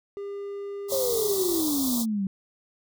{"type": "tone with pitch glide", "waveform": "triangle", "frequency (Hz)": [401.6, 386.1], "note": ["G4", "G4"], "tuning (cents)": [42, -26], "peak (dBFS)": -30, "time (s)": [0.17, 1.6], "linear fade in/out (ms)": 0, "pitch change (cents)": -68, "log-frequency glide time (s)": [1.2, 1.4]}
{"type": "band-stop noise", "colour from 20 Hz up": "white", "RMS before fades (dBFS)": -30, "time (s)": [0.88, 2.06], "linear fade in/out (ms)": 50, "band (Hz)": [1200, 3400], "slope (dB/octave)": 96}
{"type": "exponential sweep", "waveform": "sine", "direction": "down", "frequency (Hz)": [553, 188.6], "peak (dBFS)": -24, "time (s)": [0.92, 2.27], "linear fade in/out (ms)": 2}
{"effects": []}